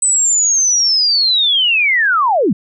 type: linear sweep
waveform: sine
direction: down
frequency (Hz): 8130 to 154.9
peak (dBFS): -10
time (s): 0.02-2.53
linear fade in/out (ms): 5
effects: none